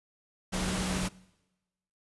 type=tone in noise; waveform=sine; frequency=185 Hz; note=F#3; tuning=in tune; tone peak=-32 dBFS; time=0.52-1.09 s; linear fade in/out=20 ms; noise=pink; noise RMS=-33 dBFS; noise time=0.52-1.09 s; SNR=-2 dB; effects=noise-tail reverb RT60 1.0 s tail -22 dB re dry + resampled to 24000 Hz